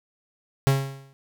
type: tone with exponential decay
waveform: 45% pulse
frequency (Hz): 136.3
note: C#3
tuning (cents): -29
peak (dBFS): -14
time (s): 0.67-1.13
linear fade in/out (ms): 0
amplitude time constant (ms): 100
effects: none